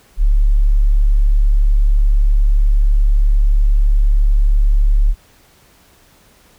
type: tone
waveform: sine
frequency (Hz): 35.78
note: D1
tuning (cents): -44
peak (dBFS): -8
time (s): 0.17-5.15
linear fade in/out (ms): 50
effects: pink hiss -50 dBFS RMS until 6.58 s